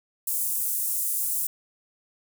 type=high-pass noise; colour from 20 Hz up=pink; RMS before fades=-27 dBFS; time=0.27-1.47 s; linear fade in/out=5 ms; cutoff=9000 Hz; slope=24 dB/octave; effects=none